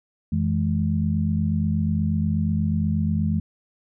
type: tone cluster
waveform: sine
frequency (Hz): 89.3 / 163.4 / 211.7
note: F2 / E3 / G#3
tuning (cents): +39 / -15 / +33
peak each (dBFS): -24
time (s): 0.32-3.4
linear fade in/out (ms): 5
effects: none